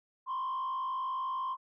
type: tone with frequency modulation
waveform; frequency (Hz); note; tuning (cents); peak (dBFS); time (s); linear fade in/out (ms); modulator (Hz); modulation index
sine; 1049; C6; +4; -30; 0.26-1.57; 50; 50.8; 0.71
effects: tanh soft clip ceiling -30 dBFS